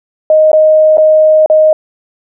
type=tone with dropouts; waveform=sine; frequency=622.3 Hz; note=D#5; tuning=in tune; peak=-3 dBFS; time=0.3-1.73 s; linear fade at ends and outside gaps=2 ms; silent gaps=0.517-0.531 / 0.972-0.981 / 1.461-1.499 s; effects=none